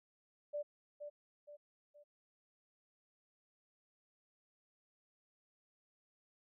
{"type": "tone with echo", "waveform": "sine", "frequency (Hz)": 587.3, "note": "D5", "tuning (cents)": 0, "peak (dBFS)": -37, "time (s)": [0.53, 0.63], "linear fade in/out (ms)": 20, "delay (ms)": 470, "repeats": 3, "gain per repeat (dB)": -7, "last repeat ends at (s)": 2.04, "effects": []}